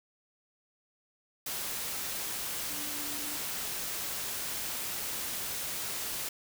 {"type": "tone in noise", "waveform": "sine", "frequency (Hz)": 293.5, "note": "D4", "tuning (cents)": -1, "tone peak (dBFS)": -46, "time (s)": [2.7, 3.37], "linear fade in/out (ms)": 5, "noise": "white", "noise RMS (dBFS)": -36, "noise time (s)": [1.46, 6.29], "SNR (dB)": -13, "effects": []}